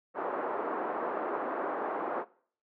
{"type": "band-pass noise", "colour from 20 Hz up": "pink", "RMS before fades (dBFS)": -34, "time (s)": [0.14, 2.25], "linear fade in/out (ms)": 50, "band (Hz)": [340, 1300], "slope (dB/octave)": 24, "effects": ["noise-tail reverb RT60 0.5 s tail -20 dB re dry"]}